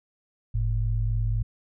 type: tone pair together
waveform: sine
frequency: 46.1 / 110 Hz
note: F#1 / A2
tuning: -6 / 0 cents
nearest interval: octave + minor third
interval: 1506 cents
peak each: -25 dBFS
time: 0.54-1.43 s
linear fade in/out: 10 ms
effects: none